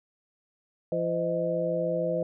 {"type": "harmonic tone with a mistuned harmonic", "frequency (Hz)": 170.1, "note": "F3", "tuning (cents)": -45, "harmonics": [1, 2, 3, 4], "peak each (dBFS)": [-33, -35, -28, -30], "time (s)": [0.92, 2.23], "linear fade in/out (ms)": 2, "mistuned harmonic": 4, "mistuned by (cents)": -150, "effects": []}